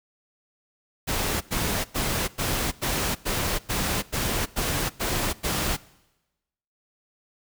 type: noise bursts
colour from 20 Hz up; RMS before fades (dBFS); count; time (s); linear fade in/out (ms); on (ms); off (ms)
pink; -26; 11; 1.07-5.77; 20; 340; 96
effects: noise-tail reverb RT60 1.0 s tail -21 dB re dry